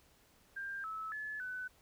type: tone with pitch steps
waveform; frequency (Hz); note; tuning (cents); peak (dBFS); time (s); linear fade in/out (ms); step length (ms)
sine; 1593 / 1302 / 1720 / 1503; G6 / E6 / A6 / F#6; +27 / -22 / -40 / +27; -39; 0.56-1.68; 10; 280
effects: pink hiss -67 dBFS RMS until 1.81 s